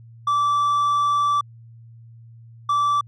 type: tone pair in turn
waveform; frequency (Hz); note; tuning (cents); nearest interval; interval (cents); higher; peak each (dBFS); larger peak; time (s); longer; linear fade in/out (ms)
triangle; 1162 / 1162; D6 / D6; -19 / -19; unison; 0; neither; -15; neither; 0.27-1.41 / 2.69-3.01; first; 5
effects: added 115 Hz sine -42 dBFS peak until 3.07 s + resampled to 22050 Hz